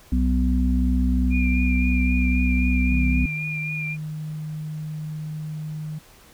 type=harmonic tone; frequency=62.8 Hz; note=B1; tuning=30 cents sharp; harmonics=1 / 3 / 4; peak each=-19 / -26 / -23 dBFS; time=0.12-3.26 s; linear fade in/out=5 ms
type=tone with vibrato; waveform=sine; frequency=2406 Hz; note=D7; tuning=41 cents sharp; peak=-27 dBFS; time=1.3-3.97 s; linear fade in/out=50 ms; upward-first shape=triangle; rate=3.8 Hz; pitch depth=33 cents each way
type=tone; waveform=sine; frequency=154.1 Hz; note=D#3; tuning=16 cents flat; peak=-28 dBFS; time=2.91-5.99 s; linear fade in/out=10 ms
effects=pink hiss -51 dBFS RMS until 6.33 s